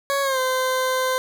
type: tone with pitch glide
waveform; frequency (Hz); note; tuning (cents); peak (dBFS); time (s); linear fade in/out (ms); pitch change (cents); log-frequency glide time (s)
20% pulse; 556 to 515.8; C#5 to C5; +5 to -25; -15; 0.1-1.18; 0; -130; 0.22-0.39
effects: none